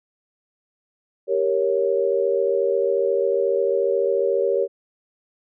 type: chord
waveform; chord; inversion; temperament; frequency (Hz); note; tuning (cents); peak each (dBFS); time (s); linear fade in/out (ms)
sine; G diminished; none; equal; 392 / 466.2 / 554.4; G4 / Bb4 / Db5; 0 / 0 / 0; -22; 1.27-4.68; 50
effects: none